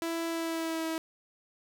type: tone with pitch glide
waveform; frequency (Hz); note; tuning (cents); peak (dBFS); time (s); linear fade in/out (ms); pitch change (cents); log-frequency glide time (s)
sawtooth; 331.8 to 323.3; E4 to E4; +11 to -34; -27; 0.02-0.98; 0; -45; 0.28-0.86
effects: none